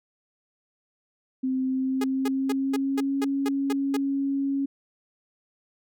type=tone with pitch glide; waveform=sine; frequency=260.6 to 275.8 Hz; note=C4 to C#4; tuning=-7 to -9 cents; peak=-23 dBFS; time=1.43-4.66 s; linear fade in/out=10 ms; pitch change=+98 cents; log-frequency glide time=1.64-3.2 s
type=tone bursts; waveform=sawtooth; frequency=415.3 Hz; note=G#4; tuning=in tune; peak=-23 dBFS; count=9; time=2.01-3.969 s; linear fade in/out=5 ms; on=31 ms; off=210 ms
effects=none